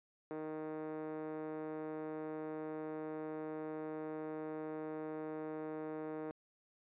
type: tone with band-pass filter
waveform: 5% pulse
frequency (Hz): 155.56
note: D#3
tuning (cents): 0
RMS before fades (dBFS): -43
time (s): 0.31-6.31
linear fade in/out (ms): 0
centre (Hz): 380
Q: 2.8
effects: resampled to 8000 Hz